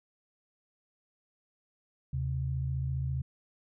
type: tone pair together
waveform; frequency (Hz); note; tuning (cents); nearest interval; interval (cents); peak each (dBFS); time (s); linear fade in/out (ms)
sine; 77.21 / 132; D#2 / C3; -13 / +16; major sixth; 929; -34 / -31; 2.13-3.22; 5
effects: none